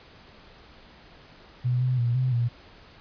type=tone with pitch steps; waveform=sine; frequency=124.1 / 127.3 / 119.4 / 128.7 / 119.2 Hz; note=B2 / C3 / A#2 / C3 / A#2; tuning=+9 / -47 / +42 / -28 / +39 cents; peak=-21 dBFS; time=1.64-2.49 s; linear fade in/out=20 ms; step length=170 ms; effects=pink hiss -51 dBFS RMS until 3 s + resampled to 11025 Hz